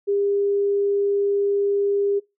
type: tone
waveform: sine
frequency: 402.3 Hz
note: G4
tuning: 45 cents sharp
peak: -18 dBFS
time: 0.07-2.2 s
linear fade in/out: 20 ms
effects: noise-tail reverb RT60 0.2 s tail -21 dB re dry